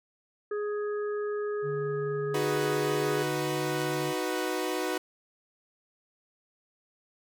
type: harmonic tone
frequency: 416.5 Hz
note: G#4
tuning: 5 cents sharp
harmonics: 1 / 3 / 4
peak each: -29 / -41 / -44 dBFS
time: 0.51-3.23 s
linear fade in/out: 5 ms
type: tone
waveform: triangle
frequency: 146.83 Hz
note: D3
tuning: in tune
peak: -33 dBFS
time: 1.62-4.14 s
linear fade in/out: 50 ms
type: chord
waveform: sawtooth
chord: B major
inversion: first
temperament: equal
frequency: 311.1 / 370 / 493.9 Hz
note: D#4 / F#4 / B4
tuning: 0 / 0 / 0 cents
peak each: -30 / -28 / -30 dBFS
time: 2.34-4.98 s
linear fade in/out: 5 ms
effects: none